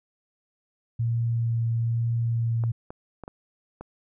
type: tone with vibrato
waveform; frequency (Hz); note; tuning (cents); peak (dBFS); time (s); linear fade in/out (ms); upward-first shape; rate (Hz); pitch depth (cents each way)
sine; 116; A#2; -8; -22; 0.99-2.72; 10; triangle; 1.1; 12
type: clicks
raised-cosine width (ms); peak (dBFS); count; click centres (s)
1; -24; 5; 2.638 / 2.905 / 3.237 / 3.279 / 3.81
effects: none